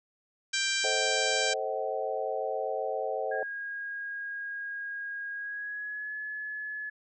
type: harmonic tone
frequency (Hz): 786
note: G5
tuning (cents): +4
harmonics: 2 / 3 / 4 / 5 / 6 / 7 / 8 / 9 / 10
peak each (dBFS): -32 / -34 / -35 / -36 / -37 / -37 / -38 / -39 / -39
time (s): 0.53-1.54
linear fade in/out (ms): 10
type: chord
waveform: sine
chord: A diminished seventh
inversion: none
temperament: just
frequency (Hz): 440 / 528 / 633.6 / 760.3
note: A4 / C5 / Eb5 / Gb5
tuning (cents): 0 / +16 / +31 / +47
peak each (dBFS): -35 / -34 / -35 / -35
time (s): 0.84-3.43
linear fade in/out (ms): 2
type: tone with pitch glide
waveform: sine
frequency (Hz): 1635 to 1708.4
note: G#6 to G#6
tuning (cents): -28 to +48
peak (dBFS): -34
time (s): 3.31-6.9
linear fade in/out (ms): 10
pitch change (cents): +76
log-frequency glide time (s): 5.32-6.14
effects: none